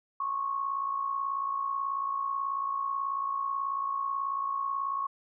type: tone with amplitude modulation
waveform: sine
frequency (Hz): 1100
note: C#6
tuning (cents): -14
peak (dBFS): -26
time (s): 0.2-5.07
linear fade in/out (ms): 5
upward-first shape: sine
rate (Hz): 58.3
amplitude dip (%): 60
effects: none